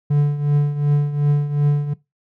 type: tone with tremolo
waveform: triangle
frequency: 145.7 Hz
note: D3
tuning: 13 cents flat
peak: -9 dBFS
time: 0.1-1.94 s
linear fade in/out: 10 ms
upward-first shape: triangle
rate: 2.7 Hz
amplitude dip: 75%
effects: noise-tail reverb RT60 0.2 s tail -20 dB re dry